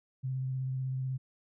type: tone with vibrato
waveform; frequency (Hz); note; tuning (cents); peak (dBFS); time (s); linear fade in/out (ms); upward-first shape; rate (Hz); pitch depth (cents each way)
sine; 130.81; C3; 0; -31; 0.23-1.18; 20; sine; 16; 18
effects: none